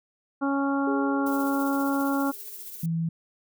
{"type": "harmonic tone", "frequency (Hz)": 277.2, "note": "C#4", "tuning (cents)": 0, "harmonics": [1, 2, 3, 4, 5], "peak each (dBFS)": [-24, -33, -32, -34, -33], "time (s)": [0.41, 2.32], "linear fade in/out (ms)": 20}
{"type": "tone with exponential decay", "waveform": "sine", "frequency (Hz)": 410.5, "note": "G#4", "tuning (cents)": -20, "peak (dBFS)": -28, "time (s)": [0.87, 2.9], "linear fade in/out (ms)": 5, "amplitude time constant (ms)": 440}
{"type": "noise with tremolo", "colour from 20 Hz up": "violet", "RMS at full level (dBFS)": -38, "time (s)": [1.26, 2.86], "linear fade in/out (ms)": 5, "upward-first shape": "triangle", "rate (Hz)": 15, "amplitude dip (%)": 45}
{"type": "tone", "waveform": "sine", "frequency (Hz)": 164.8, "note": "E3", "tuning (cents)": 0, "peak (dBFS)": -24, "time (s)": [2.83, 3.09], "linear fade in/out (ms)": 5}
{"effects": []}